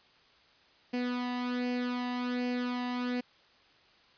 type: tone with flanger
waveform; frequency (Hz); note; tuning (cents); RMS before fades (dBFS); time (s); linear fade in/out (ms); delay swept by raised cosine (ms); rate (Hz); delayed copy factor
sawtooth; 246.9; B3; 0; -33; 0.93-3.21; 10; 0.4 to 1.06; 1.3; +0.65
effects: white hiss -62 dBFS RMS until 4.17 s + resampled to 11025 Hz